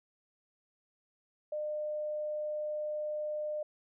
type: tone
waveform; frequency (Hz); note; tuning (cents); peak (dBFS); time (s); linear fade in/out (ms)
sine; 604; D5; +48; -33; 1.52-3.63; 5
effects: none